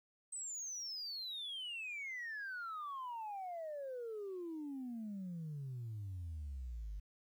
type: exponential sweep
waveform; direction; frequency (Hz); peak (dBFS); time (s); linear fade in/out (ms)
sine; down; 8280 to 47.91; -40; 0.32-7; 10
effects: tanh soft clip ceiling -39 dBFS + 12-bit